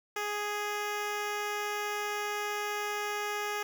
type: tone with notch filter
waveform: 10% pulse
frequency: 415.3 Hz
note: G#4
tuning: in tune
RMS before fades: -34 dBFS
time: 0.16-3.63 s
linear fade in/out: 5 ms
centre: 9200 Hz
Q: 1.9
effects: 10-bit